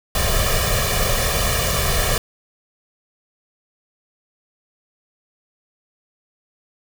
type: noise with comb filter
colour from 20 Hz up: pink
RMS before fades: -19 dBFS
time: 0.15-2.18 s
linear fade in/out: 2 ms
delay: 1.7 ms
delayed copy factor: +1
effects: none